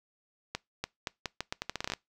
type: accelerating click train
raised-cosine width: 0.2 ms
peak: -15 dBFS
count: 15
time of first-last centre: 0.55-1.936 s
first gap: 290 ms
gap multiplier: 0.8
effects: noise-tail reverb RT60 0.2 s tail -24 dB re dry